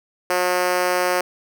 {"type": "tone with high-pass filter", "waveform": "5% pulse", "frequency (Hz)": 180, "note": "F#3", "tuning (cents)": -47, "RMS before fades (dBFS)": -20, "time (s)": [0.3, 1.21], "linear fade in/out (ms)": 2, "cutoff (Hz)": 440, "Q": 2.6, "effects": []}